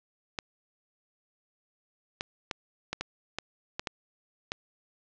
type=clicks; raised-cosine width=0.2 ms; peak=-14 dBFS; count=9; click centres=0.388 / 2.209 / 2.512 / 2.93 / 3.01 / 3.386 / 3.795 / 3.872 / 4.519 s; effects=low-pass 6000 Hz 12 dB/octave